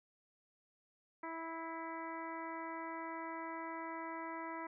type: harmonic tone with a mistuned harmonic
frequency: 327.4 Hz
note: E4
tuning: 12 cents flat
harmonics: 1 / 2 / 3 / 4 / 5 / 6 / 7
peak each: -47 / -50 / -45 / -51 / -55 / -51 / -59 dBFS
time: 1.23-4.67 s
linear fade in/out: 5 ms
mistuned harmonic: 6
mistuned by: +24 cents
effects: none